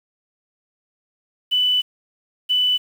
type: tone pair in turn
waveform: sine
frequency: 2988 / 2988 Hz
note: F#7 / F#7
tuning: +16 / +16 cents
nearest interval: unison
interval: 0 cents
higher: neither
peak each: -15 dBFS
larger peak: neither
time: 1.51-1.82 / 2.49-2.78 s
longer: first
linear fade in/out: 20 ms
effects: 7-bit